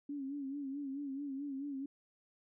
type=tone with vibrato; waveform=sine; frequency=278.2 Hz; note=C#4; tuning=6 cents sharp; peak=-38 dBFS; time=0.09-1.86 s; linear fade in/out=5 ms; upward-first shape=sine; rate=4.6 Hz; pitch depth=75 cents each way; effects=none